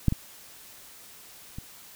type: clicks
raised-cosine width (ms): 5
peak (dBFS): -7 / -14 / -24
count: 3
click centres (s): 0.083 / 0.124 / 1.585
effects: white hiss -49 dBFS RMS until 1.95 s